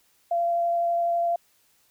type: tone with vibrato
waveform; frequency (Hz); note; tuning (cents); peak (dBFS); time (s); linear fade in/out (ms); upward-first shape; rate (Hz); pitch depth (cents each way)
sine; 686; F5; -31; -21; 0.31-1.36; 5; sine; 12; 8
effects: white hiss -64 dBFS RMS until 1.9 s

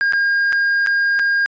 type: tone with dropouts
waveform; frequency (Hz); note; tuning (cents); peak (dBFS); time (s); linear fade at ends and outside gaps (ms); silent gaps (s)
triangle; 1617; G#6; -47; -12; 0.01-1.46; 0; 0.124-0.134 / 0.524-0.529 / 0.863-0.871 / 1.191-1.195
effects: resampled to 16000 Hz

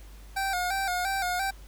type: tone with vibrato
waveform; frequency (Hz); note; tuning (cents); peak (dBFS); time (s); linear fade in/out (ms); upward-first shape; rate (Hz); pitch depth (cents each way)
25% pulse; 748; F#5; +19; -23; 0.36-1.51; 10; square; 2.9; 70
effects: added 50 Hz sine -44 dBFS peak until 1.67 s + pink hiss -55 dBFS RMS until 1.67 s

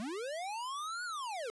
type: linear two-way sweep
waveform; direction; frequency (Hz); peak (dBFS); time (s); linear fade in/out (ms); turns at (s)
square; up then down; 200.2 to 1483 to 419.3; -38; 0-1.5; 0; 1.04
effects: resampled to 24000 Hz + 11-bit

